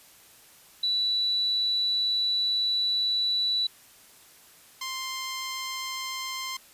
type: tone pair in turn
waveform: sine / 10% pulse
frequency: 3951 / 1048.8 Hz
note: B7 / C6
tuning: 0 / +4 cents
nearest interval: octave + major seventh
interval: 2296 cents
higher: first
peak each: -23 dBFS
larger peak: neither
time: 0.83-3.67 / 4.81-6.57 s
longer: first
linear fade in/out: 5 ms
effects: white hiss -54 dBFS RMS until 6.73 s + resampled to 32000 Hz